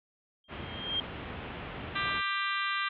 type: tone with exponential growth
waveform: sine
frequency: 3200 Hz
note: G7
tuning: 35 cents sharp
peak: -26 dBFS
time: 0.44-1 s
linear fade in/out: 2 ms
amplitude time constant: 120 ms
type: low-pass noise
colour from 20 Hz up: pink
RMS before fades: -40 dBFS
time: 0.48-2.22 s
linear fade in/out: 50 ms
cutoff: 3300 Hz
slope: 48 dB/octave
type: harmonic tone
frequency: 395 Hz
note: G4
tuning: 13 cents sharp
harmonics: 3 / 4 / 5 / 6 / 7 / 8 / 9 / 10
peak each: -33 / -35 / -37 / -39 / -40 / -41 / -42 / -43 dBFS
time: 1.95-2.89 s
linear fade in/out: 10 ms
effects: high-pass 60 Hz 12 dB/octave